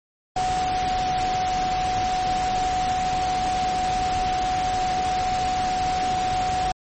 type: tone in noise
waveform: sine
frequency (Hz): 741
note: F#5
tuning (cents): +2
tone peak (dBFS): -21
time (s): 0.36-6.72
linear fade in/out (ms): 5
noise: pink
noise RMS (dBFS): -30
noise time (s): 0.36-6.72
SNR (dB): +6
effects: low-pass 9000 Hz 12 dB/octave + MP3 32 kbps